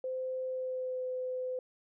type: tone with pitch glide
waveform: sine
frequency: 516 to 508.9 Hz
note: C5 to C5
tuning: -24 to -48 cents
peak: -33 dBFS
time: 0.04-1.59 s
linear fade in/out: 2 ms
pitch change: -24 cents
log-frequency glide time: 0.47-1.04 s
effects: none